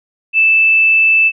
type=tone; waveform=sine; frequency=2637 Hz; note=E7; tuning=in tune; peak=-7 dBFS; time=0.33-1.32 s; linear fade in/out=50 ms; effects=none